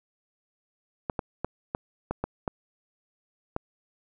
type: clicks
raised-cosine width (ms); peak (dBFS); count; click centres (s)
1; -14; 8; 1.098 / 1.192 / 1.446 / 1.749 / 2.11 / 2.24 / 2.478 / 3.564
effects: none